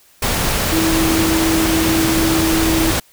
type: tone in noise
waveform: sine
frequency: 324.1 Hz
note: E4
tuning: 29 cents flat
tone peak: -15 dBFS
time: 0.72-2.91 s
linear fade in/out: 5 ms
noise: pink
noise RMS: -18 dBFS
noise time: 0.22-3 s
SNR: 0 dB
effects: white hiss -51 dBFS RMS until 3.12 s